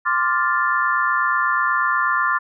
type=chord; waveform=sine; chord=D minor seventh; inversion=third; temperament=equal; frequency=1046.5 / 1174.7 / 1396.9 / 1760 Hz; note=C6 / D6 / F6 / A6; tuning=0 / 0 / 0 / 0 cents; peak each=-22 dBFS; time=0.05-2.39 s; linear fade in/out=20 ms; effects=none